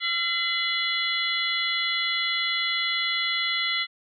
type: harmonic tone with a mistuned harmonic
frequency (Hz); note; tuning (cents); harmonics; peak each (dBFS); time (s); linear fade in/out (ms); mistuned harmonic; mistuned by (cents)
680; F5; -46; 2 / 3 / 4 / 5 / 6; -34 / -27 / -33 / -29 / -30; 0-3.87; 50; 4; +140
effects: none